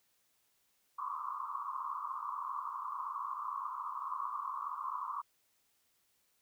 pink band-pass noise, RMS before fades -40 dBFS, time 0.98-5.22 s, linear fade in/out 10 ms, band 1000 to 1200 Hz, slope 96 dB/octave, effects white hiss -75 dBFS RMS until 6.41 s

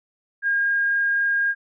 sine tone with frequency modulation, 1620 Hz, G#6, 43 cents flat, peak -18 dBFS, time 0.42-1.55 s, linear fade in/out 50 ms, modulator 23.8 Hz, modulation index 0.28, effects none

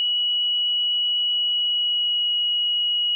sine tone with pitch glide, 2927 to 2907 Hz, F#7 to F#7, -19 to -31 cents, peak -19 dBFS, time 0-3.15 s, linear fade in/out 0 ms, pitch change -12 cents, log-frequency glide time 1.32-2.32 s, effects none

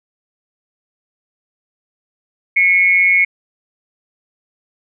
sine tone with amplitude modulation, 2194 Hz, C#7, 18 cents flat, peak -6 dBFS, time 2.56-3.25 s, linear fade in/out 10 ms, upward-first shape sine, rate 184 Hz, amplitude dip 65%, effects none

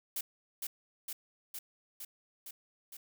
blue noise with echo, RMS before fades -36 dBFS, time 0.16-0.21 s, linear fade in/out 5 ms, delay 460 ms, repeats 6, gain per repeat -2 dB, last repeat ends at 2.97 s, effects none

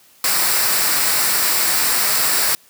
white noise with comb filter, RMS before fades -17 dBFS, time 0.24-2.55 s, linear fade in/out 2 ms, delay 0.31 ms, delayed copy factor -0.5, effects white hiss -51 dBFS RMS until 2.69 s + high-pass 80 Hz 12 dB/octave

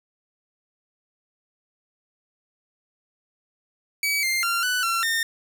sawtooth tone with pitch steps, 2280 / 2103 / 1381 / 1491 / 1358 / 1824 Hz, C#7 / C7 / F6 / F#6 / F6 / A#6, +48 / +8 / -20 / +13 / -49 / -38 cents, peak -18 dBFS, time 4.03-5.23 s, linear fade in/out 2 ms, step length 200 ms, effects none

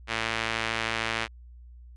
sawtooth tone with band-pass filter, 113.1 Hz, A2, 48 cents sharp, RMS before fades -30 dBFS, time 0.07-1.28 s, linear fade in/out 50 ms, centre 2300 Hz, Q 1.2, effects added 60 Hz sine -45 dBFS peak until 1.96 s + resampled to 24000 Hz

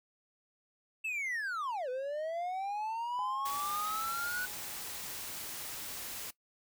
triangle linear two-way sweep, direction down then up, 2676 to 493.9 to 1490 Hz, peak -32 dBFS, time 1.04-4.46 s, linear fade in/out 10 ms, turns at 1.89 s
sine tone with exponential decay, 832 Hz, G#5, 3 cents sharp, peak -38 dBFS, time 3.19-6.14 s, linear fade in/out 0 ms, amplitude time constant 640 ms
white noise, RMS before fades -42 dBFS, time 3.45-6.31 s, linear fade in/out 10 ms
effects noise-tail reverb RT60 0.1 s tail -19 dB re dry

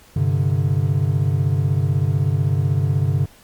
triangle chord, G suspended fourth, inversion none, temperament equal, 98 / 130.81 / 146.83 Hz, G2 / C3 / D3, 0 / 0 / 0 cents, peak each -18 dBFS, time 0.16-3.26 s, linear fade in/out 5 ms, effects pink hiss -49 dBFS RMS until 3.43 s + MP3 96 kbps

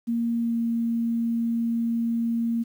sine tone with pitch glide, 233.1 to 231.5 Hz, A#3 to A#3, 0 to -12 cents, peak -22 dBFS, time 0.07-2.64 s, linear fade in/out 20 ms, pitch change -12 cents, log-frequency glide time 0.4-0.56 s, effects 9-bit

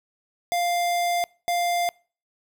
square tone bursts at uneven times, 698.5 Hz, F5, in tune, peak -22 dBFS, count 2, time 0.52-1.24 / 1.48-1.89 s, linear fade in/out 0 ms, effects noise-tail reverb RT60 0.4 s tail -26 dB re dry

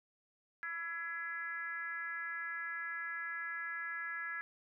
sine tone with frequency modulation, 1678 Hz, G#6, 17 cents sharp, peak -38 dBFS, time 0.63-4.41 s, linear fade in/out 0 ms, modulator 344 Hz, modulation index 0.9, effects none

